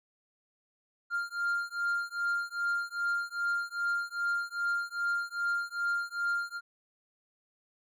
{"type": "beating tone pair", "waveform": "triangle", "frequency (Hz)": [1396.9, 1399.4], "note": ["F6", "F6"], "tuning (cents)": [0, 3], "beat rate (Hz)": 2.5, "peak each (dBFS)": -31, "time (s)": [1.1, 6.61], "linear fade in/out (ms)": 50, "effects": []}